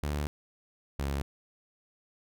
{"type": "tone pair in turn", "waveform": "sawtooth", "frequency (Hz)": [73.42, 69.58], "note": ["D2", "C#2"], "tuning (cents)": [0, 7], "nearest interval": "minor second", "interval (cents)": 93, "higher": "first", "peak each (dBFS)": -26, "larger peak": "neither", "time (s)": [[0.03, 0.27], [0.99, 1.22]], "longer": "first", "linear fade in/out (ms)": 0, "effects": []}